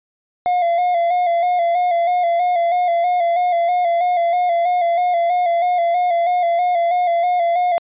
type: tone with vibrato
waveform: triangle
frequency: 700 Hz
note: F5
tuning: 4 cents sharp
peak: -12 dBFS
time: 0.46-7.78 s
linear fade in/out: 0 ms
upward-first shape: square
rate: 3.1 Hz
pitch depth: 43 cents each way
effects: resampled to 8000 Hz